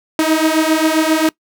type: beating tone pair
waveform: sawtooth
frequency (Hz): 312.6 / 320.1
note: D#4 / D#4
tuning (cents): +8 / +49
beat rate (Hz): 7.5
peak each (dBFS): -11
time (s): 0.19-1.29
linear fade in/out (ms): 2
effects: noise-tail reverb RT60 0.1 s tail -22 dB re dry